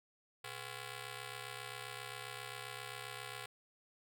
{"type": "ring-modulated tone", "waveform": "5% pulse", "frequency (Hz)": 306.5, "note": "D#4", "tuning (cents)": -26, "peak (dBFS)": -30, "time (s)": [0.44, 3.46], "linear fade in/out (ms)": 5, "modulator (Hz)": 187, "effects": []}